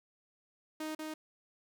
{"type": "tone with echo", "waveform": "sawtooth", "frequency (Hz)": 311.1, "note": "D#4", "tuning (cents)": 0, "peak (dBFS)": -33, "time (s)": [0.8, 0.95], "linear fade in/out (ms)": 5, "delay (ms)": 190, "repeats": 1, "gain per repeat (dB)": -2, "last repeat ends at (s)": 1.14, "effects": []}